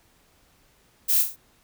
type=noise with echo; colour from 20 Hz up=violet; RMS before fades=-21 dBFS; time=1.08-1.23 s; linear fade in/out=20 ms; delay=27 ms; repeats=5; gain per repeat=-5 dB; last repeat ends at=1.365 s; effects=pink hiss -61 dBFS RMS until 1.63 s